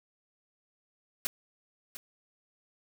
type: noise with echo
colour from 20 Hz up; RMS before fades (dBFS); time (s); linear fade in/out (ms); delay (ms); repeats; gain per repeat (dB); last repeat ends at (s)
white; -31; 1.25-1.27; 0; 700; 1; -12; 1.97
effects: none

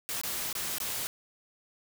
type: noise with dropouts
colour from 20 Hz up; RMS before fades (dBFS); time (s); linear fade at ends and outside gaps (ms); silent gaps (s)
white; -34; 0.09-1.07; 0; 0.214-0.235 / 0.528-0.552 / 0.783-0.802
effects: none

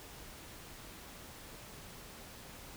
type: silence
effects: pink hiss -51 dBFS RMS until 2.76 s

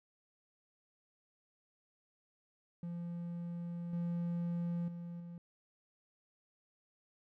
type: tone with level steps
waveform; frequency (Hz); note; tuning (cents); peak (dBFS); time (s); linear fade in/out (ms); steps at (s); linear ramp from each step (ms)
triangle; 172; F3; -26; -37 / -32 / -40 / -43; 2.83-5.38; 2; 3.93 / 4.88 / 5.2; 2
effects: none

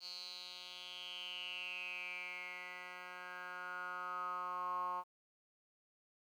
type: tone with band-pass filter sweep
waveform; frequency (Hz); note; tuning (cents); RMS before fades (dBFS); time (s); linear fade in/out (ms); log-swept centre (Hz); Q
10% pulse; 180; F#3; -47; -45; 0-5.04; 50; 4400 to 1000; 9.1
effects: 12-bit

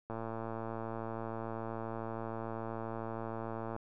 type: click train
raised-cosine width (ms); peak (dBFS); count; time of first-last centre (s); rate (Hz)
1; -26; 415; 0.1-3.764; 113
effects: none

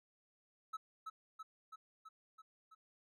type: tone with echo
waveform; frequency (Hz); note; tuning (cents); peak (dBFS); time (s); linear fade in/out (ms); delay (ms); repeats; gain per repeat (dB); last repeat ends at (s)
triangle; 1300; E6; -24; -38; 0.73-0.77; 10; 330; 6; -3; 2.75
effects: none

